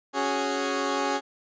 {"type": "chord", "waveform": "15% pulse", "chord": "C# suspended fourth", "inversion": "none", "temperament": "equal", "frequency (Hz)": [277.2, 370, 415.3], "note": ["C#4", "F#4", "G#4"], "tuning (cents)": [0, 0, 0], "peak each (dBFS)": [-22, -25, -23], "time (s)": [0.13, 1.21], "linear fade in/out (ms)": 50, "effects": ["resampled to 16000 Hz"]}